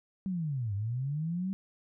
sine linear two-way sweep, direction down then up, 196 to 96.7 to 196 Hz, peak -30 dBFS, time 0.26-1.53 s, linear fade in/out 0 ms, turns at 0.74 s, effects none

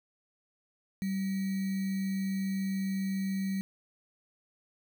sine tone with sample-and-hold, 192.8 Hz, G3, 28 cents flat, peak -29 dBFS, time 1.02-3.61 s, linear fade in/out 0 ms, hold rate 2100 Hz, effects none

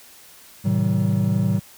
triangle chord, A diminished seventh, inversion none, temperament just, 110 / 132 / 158.4 / 190.08 Hz, A2 / C3 / Eb3 / Gb3, 0 / +16 / +31 / +47 cents, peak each -20 / -24 / -23 / -19 dBFS, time 0.64-1.6 s, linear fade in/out 20 ms, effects white hiss -47 dBFS RMS until 1.77 s

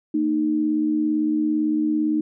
sine tone pair together, 229 / 306.8 Hz, A#3 / D#4, -31 / -24 cents, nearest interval perfect fourth, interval 507 cents, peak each -26 / -19 dBFS, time 0.14-2.21 s, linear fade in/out 5 ms, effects none

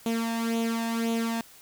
sawtooth tone with flanger, 228.9 Hz, A#3, 31 cents flat, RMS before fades -28 dBFS, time 0.06-1.41 s, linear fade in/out 2 ms, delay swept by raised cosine 0.29 to 1.16 ms, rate 1.9 Hz, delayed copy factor +0.65, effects white hiss -52 dBFS RMS until 1.61 s

